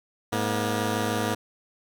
10% pulse tone pair together, 106.37 / 238.8 Hz, G#2 / A#3, +42 / +42 cents, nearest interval octave + major second, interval 1400 cents, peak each -19 dBFS, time 0.32-1.35 s, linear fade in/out 10 ms, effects none

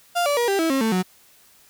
35% pulse tone with pitch steps, 698.5 / 577.3 / 477.1 / 394.3 / 325.9 / 269.3 / 222.6 / 183.94 Hz, F5 / D5 / A#4 / G4 / E4 / C#4 / A3 / F#3, 0 / -30 / +40 / +10 / -20 / -50 / +20 / -10 cents, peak -17 dBFS, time 0.15-1.03 s, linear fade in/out 20 ms, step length 110 ms, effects white hiss -54 dBFS RMS until 1.69 s

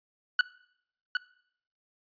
40% pulse tone with echo, 1480 Hz, F#6, in tune, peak -18 dBFS, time 0.39-0.41 s, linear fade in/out 2 ms, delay 760 ms, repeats 1, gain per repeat -6 dB, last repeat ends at 1.17 s, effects noise-tail reverb RT60 0.7 s tail -21 dB re dry + resampled to 11025 Hz

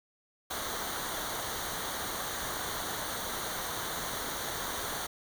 pink noise with comb filter, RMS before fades -36 dBFS, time 0.5-5.07 s, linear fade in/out 10 ms, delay 0.39 ms, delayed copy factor -0.7, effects none

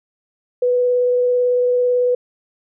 sine tone with vibrato, 493.9 Hz, B4, in tune, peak -13 dBFS, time 0.62-2.15 s, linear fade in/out 5 ms, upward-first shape sine, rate 18 Hz, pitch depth 8 cents each way, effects none

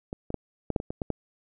clicks, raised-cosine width 2 ms, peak -20 / -20 / -15 / -14 / -10 / -20 / -19 / -16 / -14 dBFS, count 9, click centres 0.129 / 0.304 / 0.343 / 0.703 / 0.762 / 0.801 / 0.905 / 1.018 / 1.103 s, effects none

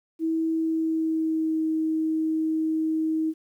sine tone with pitch glide, 323.6 to 317.1 Hz, E4 to D#4, -32 to +33 cents, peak -22 dBFS, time 0.19-3.34 s, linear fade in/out 50 ms, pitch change -35 cents, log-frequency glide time 0.51-1.64 s, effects 10-bit

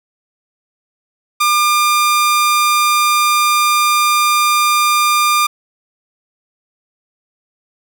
sawtooth tone, 1200 Hz, D6, 37 cents sharp, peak -7 dBFS, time 1.4-5.47 s, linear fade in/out 10 ms, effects none

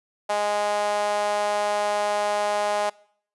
sawtooth tone with high-pass filter, 207 Hz, G#3, 5 cents flat, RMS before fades -24 dBFS, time 0.29-2.9 s, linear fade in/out 10 ms, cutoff 710 Hz, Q 6.7, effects noise-tail reverb RT60 0.6 s tail -23 dB re dry + resampled to 24000 Hz

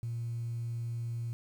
sine tone, 117.1 Hz, A#2, 8 cents sharp, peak -32 dBFS, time 0.03-1.33 s, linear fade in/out 0 ms, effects tanh soft clip ceiling -30 dBFS + 10-bit

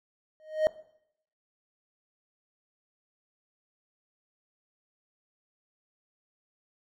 triangle tone with exponential growth, 622.3 Hz, D#5, in tune, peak -15 dBFS, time 0.4-0.67 s, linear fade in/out 0 ms, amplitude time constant 58 ms, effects noise-tail reverb RT60 0.7 s tail -19 dB re dry

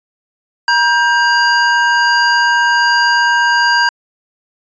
square tone pair together, 952 / 1587.1 Hz, A#5 / G6, +36 / +21 cents, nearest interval major sixth, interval 885 cents, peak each -14 / -12 dBFS, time 0.68-3.89 s, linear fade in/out 2 ms, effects resampled to 16000 Hz

